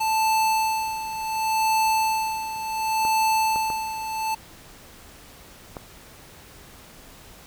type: tone with tremolo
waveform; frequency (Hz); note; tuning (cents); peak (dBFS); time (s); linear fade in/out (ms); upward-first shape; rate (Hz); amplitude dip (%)
square; 880; A5; 0; -19; 0-4.35; 10; sine; 0.69; 70
type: clicks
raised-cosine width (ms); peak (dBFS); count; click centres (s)
1; -19; 4; 3.051 / 3.56 / 3.702 / 5.768
effects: pink hiss -47 dBFS RMS until 7.46 s